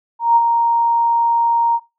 sine tone with ADSR envelope, 932.3 Hz, A#5, in tune, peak -7 dBFS, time 0.19-1.8 s, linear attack 170 ms, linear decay 37 ms, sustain -5 dB, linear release 52 ms, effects noise-tail reverb RT60 0.3 s tail -24 dB re dry

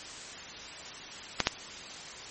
clicks, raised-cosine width 0.2 ms, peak -5 dBFS, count 2, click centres 1.403 / 1.471 s, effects white hiss -43 dBFS RMS until 2.3 s + MP3 32 kbps

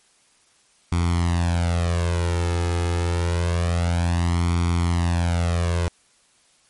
sawtooth tone with flanger, 86 Hz, F2, 26 cents flat, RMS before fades -21 dBFS, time 0.92-5.88 s, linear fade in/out 0 ms, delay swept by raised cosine 0.88 to 2.38 ms, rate 0.27 Hz, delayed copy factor +0.8, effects white hiss -59 dBFS RMS until 6.69 s + MP3 48 kbps

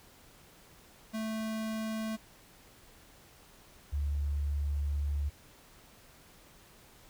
square / sine tone pair in turn, 220 / 72.15 Hz, A3 / D2, 0 / -30 cents, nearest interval octave + perfect fifth, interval 1930 cents, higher first, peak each -34 / -29 dBFS, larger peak second, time 1.13-2.17 / 3.92-5.3 s, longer second, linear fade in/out 20 ms, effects pink hiss -58 dBFS RMS until 7.09 s

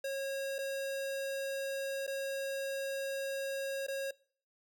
square tone with dropouts, 545 Hz, C#5, 29 cents flat, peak -35 dBFS, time 0.04-4.11 s, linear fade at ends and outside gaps 5 ms, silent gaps 0.584-0.587 / 2.067-2.076 / 3.867-3.882 s, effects noise-tail reverb RT60 0.5 s tail -23 dB re dry

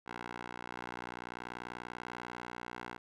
10% pulse tone with band-pass filter, 60.3 Hz, B1, 41 cents flat, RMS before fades -45 dBFS, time 0.06-2.98 s, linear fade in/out 10 ms, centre 1300 Hz, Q 1, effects none

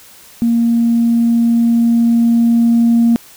sine tone with level ramp, 233.1 Hz, A#3, in tune, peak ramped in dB -9 to -6 dBFS, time 0.42-3.16 s, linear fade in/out 0 ms, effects tanh soft clip ceiling -4 dBFS + white hiss -41 dBFS RMS until 3.36 s

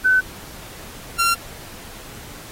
sine / sawtooth tone pair in turn, 1514 / 1371.9 Hz, F#6 / F6, +39 / -31 cents, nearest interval major second, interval 170 cents, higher first, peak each -12 dBFS, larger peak neither, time 0.04-0.21 / 1.18-1.35 s, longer neither, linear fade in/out 20 ms, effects pink hiss -39 dBFS RMS until 2.51 s + AAC 48 kbps

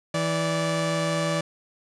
sawtooth tone pair together, 163.1 / 581.2 Hz, E3 / D5, -18 / -18 cents, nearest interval octave + minor seventh, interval 2200 cents, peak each -22 dBFS, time 0.14-1.41 s, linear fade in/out 5 ms, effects resampled to 22050 Hz + 9-bit

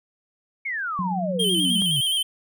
sine exponential sweep, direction down, 2249 to 130.81 Hz, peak -25 dBFS, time 0.65-2.01 s, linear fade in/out 10 ms
sine tone with tremolo, 182.9 Hz, F#3, 20 cents flat, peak -23 dBFS, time 0.99-1.82 s, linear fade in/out 0 ms, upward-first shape sine, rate 17 Hz, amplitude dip 45%
square tone with vibrato, 3136 Hz, G7, in tune, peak -21 dBFS, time 1.39-2.23 s, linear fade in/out 10 ms, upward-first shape square, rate 9.6 Hz, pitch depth 43 cents each way
effects none

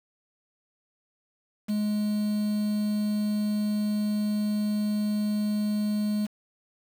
triangle tone with quantisation, 210 Hz, G#3, 19 cents sharp, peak -22 dBFS, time 1.68-6.27 s, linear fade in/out 20 ms, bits 7, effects none

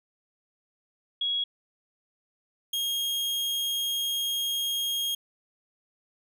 sine / 40% pulse tone pair in turn, 3322 / 3254 Hz, G#7 / G#7, 0 / -36 cents, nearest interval unison, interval 36 cents, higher first, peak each -25 / -26 dBFS, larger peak first, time 1.21-1.44 / 2.73-5.15 s, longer second, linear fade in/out 5 ms, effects none

